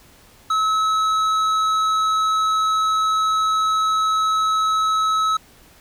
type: tone with tanh clipping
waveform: triangle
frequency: 1293 Hz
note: E6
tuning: 34 cents flat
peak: -18 dBFS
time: 0.5-5.37 s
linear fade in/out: 5 ms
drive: 14 dB
effects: pink hiss -50 dBFS RMS until 5.8 s